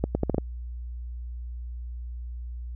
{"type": "accelerating click train", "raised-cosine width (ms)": 2, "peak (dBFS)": -10, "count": 6, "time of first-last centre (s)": [0.04, 0.382], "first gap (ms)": 110, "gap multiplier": 0.76, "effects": ["added 60 Hz sine -33 dBFS peak until 2.75 s"]}